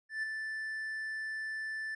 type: tone with ADSR envelope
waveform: triangle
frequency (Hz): 1760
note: A6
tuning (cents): 0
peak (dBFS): -29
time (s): 0.09-1.95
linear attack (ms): 140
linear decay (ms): 10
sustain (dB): -5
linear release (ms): 6
effects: resampled to 24000 Hz